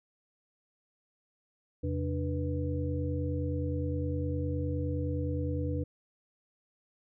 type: tone cluster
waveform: sine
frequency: 85 / 134.7 / 295.4 / 489.2 Hz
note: F2 / C#3 / D4 / B4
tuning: -46 / -49 / +10 / -16 cents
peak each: -32 / -36 / -36 / -38 dBFS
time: 1.83-5.84 s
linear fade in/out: 10 ms
effects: none